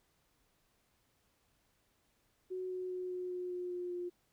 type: tone with pitch steps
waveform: sine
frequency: 370 / 367.7 / 365.3 / 363 / 360.7 / 358.4 / 356.2 / 353.9 Hz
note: F#4 / F#4 / F#4 / F#4 / F#4 / F4 / F4 / F4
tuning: 0 / -11 / -22 / -33 / -44 / +45 / +34 / +23 cents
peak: -37 dBFS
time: 2.5-4.1 s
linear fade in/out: 20 ms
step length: 200 ms
effects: pink hiss -75 dBFS RMS until 4.32 s